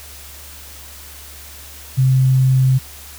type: tone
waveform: sine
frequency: 130.81 Hz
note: C3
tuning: in tune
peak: -10 dBFS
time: 1.97-2.79 s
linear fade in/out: 20 ms
effects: added 71 Hz sine -40 dBFS peak until 3.18 s + white hiss -38 dBFS RMS until 3.18 s